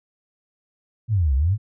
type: exponential two-way sweep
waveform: sine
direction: down then up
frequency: 119.9 to 63 to 114.4 Hz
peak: -16 dBFS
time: 1.08-1.58 s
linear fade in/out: 50 ms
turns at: 1.35 s
effects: none